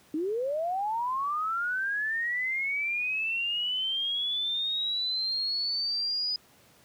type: linear sweep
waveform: sine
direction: up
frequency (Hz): 293.7 to 4978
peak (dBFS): -27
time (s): 0.14-6.36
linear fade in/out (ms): 2
effects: pink hiss -59 dBFS RMS until 6.84 s + high-pass 100 Hz 12 dB/octave